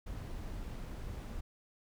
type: noise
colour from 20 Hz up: brown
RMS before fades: -42 dBFS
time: 0.06-1.41 s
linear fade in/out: 10 ms
effects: none